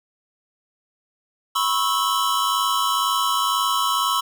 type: tone cluster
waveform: square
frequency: 990 / 1092 / 1309 / 3032 Hz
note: B5 / C#6 / E6 / F#7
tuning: +4 / -26 / -13 / +42 cents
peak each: -27 / -23 / -25 / -28 dBFS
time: 1.55-4.21 s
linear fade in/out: 10 ms
effects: none